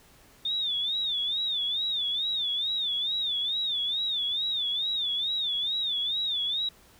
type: tone with vibrato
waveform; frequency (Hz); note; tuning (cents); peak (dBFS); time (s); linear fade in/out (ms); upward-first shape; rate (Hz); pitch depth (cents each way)
sine; 3600; A7; +39; -26; 0.45-6.69; 5; sine; 2.3; 130
effects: pink hiss -57 dBFS RMS until 6.99 s